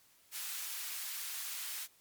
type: high-pass noise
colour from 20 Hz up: white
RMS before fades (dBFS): -41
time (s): 0.31-1.88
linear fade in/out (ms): 50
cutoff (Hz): 1300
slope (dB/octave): 12
effects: white hiss -66 dBFS RMS until 2 s + MP3 96 kbps